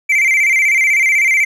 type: tone with vibrato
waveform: triangle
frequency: 2200 Hz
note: C#7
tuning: 14 cents flat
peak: -8 dBFS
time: 0.09-1.45 s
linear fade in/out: 10 ms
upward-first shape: square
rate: 16 Hz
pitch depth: 86 cents each way
effects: none